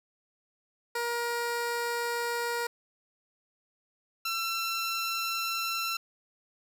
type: tone pair in turn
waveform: 15% pulse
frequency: 473.4 / 1347.5 Hz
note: A#4 / E6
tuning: +27 / +38 cents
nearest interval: octave + tritone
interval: 1811 cents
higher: second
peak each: -23 dBFS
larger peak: neither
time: 0.95-2.67 / 4.25-5.97 s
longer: neither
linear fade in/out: 5 ms
effects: none